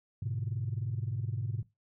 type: chord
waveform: sine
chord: G# diminished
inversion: none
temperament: equal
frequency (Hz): 103.83 / 123.47 / 146.83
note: G#2 / B2 / D3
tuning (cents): 0 / 0 / 0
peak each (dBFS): -34 / -35 / -40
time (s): 0.22-1.63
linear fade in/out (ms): 5
effects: noise-tail reverb RT60 0.2 s tail -17 dB re dry + tanh soft clip ceiling -25 dBFS